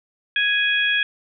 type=harmonic tone; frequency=830.6 Hz; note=G#5; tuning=in tune; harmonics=2 / 3 / 4; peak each=-20 / -22 / -23 dBFS; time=0.36-1.03 s; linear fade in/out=2 ms; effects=none